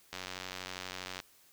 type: click train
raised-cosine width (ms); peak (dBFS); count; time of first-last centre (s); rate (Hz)
0.2; -22; 100; 0.13-1.201; 92.4
effects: white hiss -63 dBFS RMS until 1.52 s